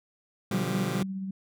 sawtooth chord, G dominant seventh, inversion first, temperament just, 122.5 / 147 / 176.4 / 196 Hz, B2 / D3 / F3 / G3, -14 / +2 / +18 / 0 cents, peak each -30 / -30 / -28 / -28 dBFS, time 0.51-1.03 s, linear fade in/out 5 ms
sine tone with tremolo, 191.8 Hz, G3, 37 cents flat, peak -30 dBFS, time 0.53-1.31 s, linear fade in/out 5 ms, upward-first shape sine, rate 16 Hz, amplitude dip 30%
effects none

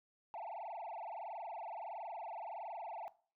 sine tone with frequency modulation, 784 Hz, G5, in tune, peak -40 dBFS, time 0.34-3.08 s, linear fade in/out 0 ms, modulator 21.5 Hz, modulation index 5.9, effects noise-tail reverb RT60 0.4 s tail -18 dB re dry + tanh soft clip ceiling -41 dBFS

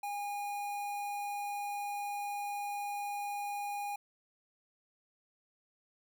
square tone with notch filter, 816 Hz, G#5, 31 cents flat, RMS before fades -38 dBFS, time 0.03-3.96 s, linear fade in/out 5 ms, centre 4800 Hz, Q 1.3, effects none

